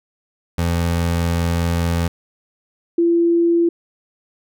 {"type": "tone pair in turn", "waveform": ["25% pulse", "sine"], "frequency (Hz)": [84.9, 339.6], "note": ["F2", "F4"], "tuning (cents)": [-48, -48], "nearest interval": "2 octaves", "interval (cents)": 2400, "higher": "second", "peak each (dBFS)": [-13, -12], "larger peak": "second", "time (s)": [[0.58, 2.08], [2.98, 3.69]], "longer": "first", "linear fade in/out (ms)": 5, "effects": []}